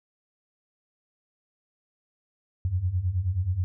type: beating tone pair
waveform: sine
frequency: 85.3 / 94.7 Hz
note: F2 / F#2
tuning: -40 / +41 cents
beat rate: 9.4 Hz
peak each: -29 / -25 dBFS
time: 2.65-3.64 s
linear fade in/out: 0 ms
effects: none